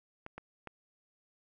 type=clicks; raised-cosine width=0.5 ms; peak=-28 dBFS; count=3; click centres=0.264 / 0.38 / 0.673 s; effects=none